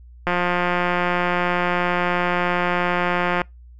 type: click train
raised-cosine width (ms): 0.5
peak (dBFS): -6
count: 558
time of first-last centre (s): 0.27-3.417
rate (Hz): 177
effects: noise-tail reverb RT60 0.2 s tail -26 dB re dry + added 60 Hz sine -41 dBFS peak until 3.79 s